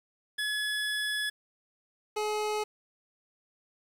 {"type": "tone pair in turn", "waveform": "25% pulse", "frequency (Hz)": [1700, 424.1], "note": ["G#6", "G#4"], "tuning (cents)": [40, 36], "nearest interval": "2 octaves", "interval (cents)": 2404, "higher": "first", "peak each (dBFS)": -25, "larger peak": "neither", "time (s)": [[0.38, 1.3], [2.16, 2.64]], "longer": "first", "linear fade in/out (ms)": 10, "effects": ["low-pass 11000 Hz 12 dB/octave", "9-bit"]}